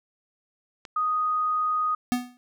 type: click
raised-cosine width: 0.2 ms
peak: -22 dBFS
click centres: 0.852 s
type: tone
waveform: sine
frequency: 1244.5 Hz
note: D#6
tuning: in tune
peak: -22 dBFS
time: 0.96-1.95 s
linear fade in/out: 5 ms
type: tone with exponential decay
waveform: square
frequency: 246.9 Hz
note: B3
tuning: in tune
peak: -19 dBFS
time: 2.12-2.37 s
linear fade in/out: 0 ms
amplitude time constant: 54 ms
effects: none